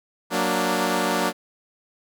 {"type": "chord", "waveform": "10% pulse", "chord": "Gb augmented", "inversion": "none", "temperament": "equal", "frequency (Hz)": [185, 233.1, 293.7], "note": ["Gb3", "Bb3", "D4"], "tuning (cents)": [0, 0, 0], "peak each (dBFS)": -17, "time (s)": [0.3, 1.33], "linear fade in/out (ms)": 50, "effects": []}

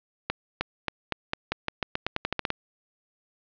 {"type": "accelerating click train", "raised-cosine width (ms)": 0.3, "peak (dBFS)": -10, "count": 16, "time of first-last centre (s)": [0.3, 2.504], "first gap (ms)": 310, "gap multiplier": 0.88, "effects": ["resampled to 11025 Hz", "7-bit"]}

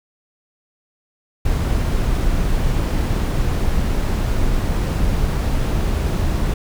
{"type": "noise", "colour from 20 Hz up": "brown", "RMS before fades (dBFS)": -18, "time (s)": [1.45, 6.54], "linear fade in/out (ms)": 5, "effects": []}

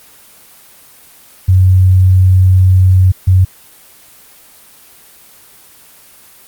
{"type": "tone bursts at uneven times", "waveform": "sine", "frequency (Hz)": 93, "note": "F#2", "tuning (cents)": 9, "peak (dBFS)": -4, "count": 2, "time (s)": [[1.48, 3.12], [3.27, 3.45]], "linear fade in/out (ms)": 10, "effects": ["white hiss -41 dBFS RMS until 6.47 s", "Opus 24 kbps"]}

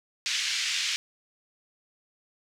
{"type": "band-pass noise", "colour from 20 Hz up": "pink", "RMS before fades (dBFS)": -29, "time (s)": [0.26, 0.96], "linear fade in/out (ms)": 0, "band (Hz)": [2100, 6400], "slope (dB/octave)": 24, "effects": []}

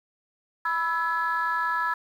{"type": "chord", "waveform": "sine", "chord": "E major", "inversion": "second", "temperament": "equal with one note detuned", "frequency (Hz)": [987.8, 1318.5, 1695.1], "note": ["B5", "E6", "G#6"], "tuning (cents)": [0, 0, 35], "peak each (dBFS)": -27, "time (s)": [0.65, 1.94], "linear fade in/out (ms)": 5, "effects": ["tanh soft clip ceiling -17 dBFS", "9-bit"]}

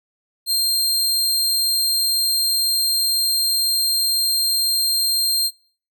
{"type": "tone", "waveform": "sawtooth", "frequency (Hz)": 4186, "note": "C8", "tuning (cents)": 0, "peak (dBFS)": -14, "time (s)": [0.46, 5.51], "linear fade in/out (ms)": 50, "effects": ["noise-tail reverb RT60 0.5 s tail -26 dB re dry"]}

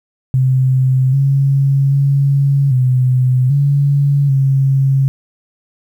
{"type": "tone with pitch steps", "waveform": "sine", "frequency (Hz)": [130.3, 137.7, 139.3, 127.5, 141.5, 135.6], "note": ["C3", "C#3", "C#3", "C3", "C#3", "C#3"], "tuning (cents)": [-7, -11, 9, -44, 36, -38], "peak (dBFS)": -9, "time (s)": [0.34, 5.08], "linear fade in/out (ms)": 0, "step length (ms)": 790, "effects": ["8-bit"]}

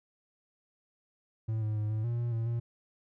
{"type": "tone with pitch steps", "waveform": "triangle", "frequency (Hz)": [110.8, 107.6, 106.3, 108.7, 118.4, 119.1, 113.9, 117.6], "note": ["A2", "A2", "G#2", "A2", "A#2", "A#2", "A#2", "A#2"], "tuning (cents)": [13, -38, 41, -21, 27, 38, -40, 16], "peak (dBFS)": -27, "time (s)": [1.48, 2.6], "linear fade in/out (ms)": 10, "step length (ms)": 140, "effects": []}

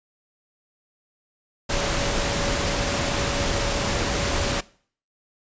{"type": "tone in noise", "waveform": "sine", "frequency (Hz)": 566, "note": "C#5", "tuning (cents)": 36, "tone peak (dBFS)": -31, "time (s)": [1.69, 4.61], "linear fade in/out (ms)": 10, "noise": "pink", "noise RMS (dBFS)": -24, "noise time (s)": [1.69, 4.61], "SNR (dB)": -10, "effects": ["noise-tail reverb RT60 0.5 s tail -21 dB re dry", "resampled to 16000 Hz"]}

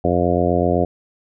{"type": "harmonic tone", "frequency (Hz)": 87.9, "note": "F2", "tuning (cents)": 12, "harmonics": [1, 2, 3, 4, 5, 6, 7, 8], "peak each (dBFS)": [-23, -23, -23, -23, -23, -23, -23, -23], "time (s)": [0.04, 0.85], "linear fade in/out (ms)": 5, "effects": []}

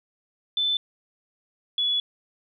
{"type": "tone pair in turn", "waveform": "sine", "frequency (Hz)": [3520, 3406], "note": ["A7", "G#7"], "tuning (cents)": [0, 43], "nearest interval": "minor second", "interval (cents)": 57, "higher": "first", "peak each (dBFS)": -21, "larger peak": "neither", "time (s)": [[0.57, 0.77], [1.78, 2]], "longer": "second", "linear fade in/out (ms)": 2, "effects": []}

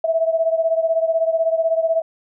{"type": "beating tone pair", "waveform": "sine", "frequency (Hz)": [650, 666], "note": ["E5", "E5"], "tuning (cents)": [-24, 18], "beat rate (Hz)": 16, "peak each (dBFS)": [-17, -21], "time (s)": [0.04, 2.02], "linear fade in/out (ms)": 5, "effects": []}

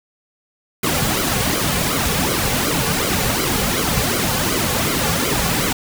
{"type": "noise with flanger", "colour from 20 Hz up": "pink", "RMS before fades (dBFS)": -19, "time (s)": [0.83, 5.73], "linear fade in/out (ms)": 5, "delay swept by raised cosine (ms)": [1.1, 3.2], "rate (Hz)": 2.7, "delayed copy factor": -0.75, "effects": []}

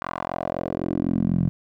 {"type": "tone with band-pass filter sweep", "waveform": "10% pulse", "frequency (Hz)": 44, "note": "F1", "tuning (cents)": 14, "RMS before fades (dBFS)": -25, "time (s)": [0.02, 1.49], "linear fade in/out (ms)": 0, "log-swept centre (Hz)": [1200, 150], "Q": 2.5, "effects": []}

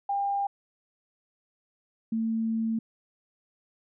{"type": "tone pair in turn", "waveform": "sine", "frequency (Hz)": [800, 224.5], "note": ["G5", "A3"], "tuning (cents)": [35, 35], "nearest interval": "octave + minor seventh", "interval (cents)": 2200, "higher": "first", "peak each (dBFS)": -25, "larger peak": "neither", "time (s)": [[0.09, 0.47], [2.12, 2.79]], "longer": "second", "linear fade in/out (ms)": 5, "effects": []}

